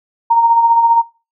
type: tone with tremolo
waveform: sine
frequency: 927 Hz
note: A#5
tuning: 10 cents flat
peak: -6 dBFS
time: 0.3-1.02 s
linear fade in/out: 10 ms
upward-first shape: sine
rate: 15 Hz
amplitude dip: 55%
effects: noise-tail reverb RT60 0.3 s tail -19 dB re dry